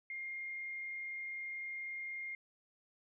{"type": "tone with frequency modulation", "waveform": "sine", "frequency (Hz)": 2122, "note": "C7", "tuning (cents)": 24, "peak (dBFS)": -40, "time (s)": [0.1, 2.35], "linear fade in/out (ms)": 2, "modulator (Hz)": 31.4, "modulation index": 0.35, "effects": []}